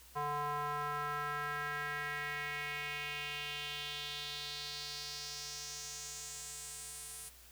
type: tone with band-pass filter sweep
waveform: square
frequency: 146.83 Hz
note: D3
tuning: in tune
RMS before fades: -41 dBFS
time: 0.15-7.3 s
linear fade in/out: 20 ms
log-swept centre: 960 to 10000 Hz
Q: 3
effects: added 60 Hz sine -61 dBFS peak until 7.51 s + white hiss -59 dBFS RMS until 7.51 s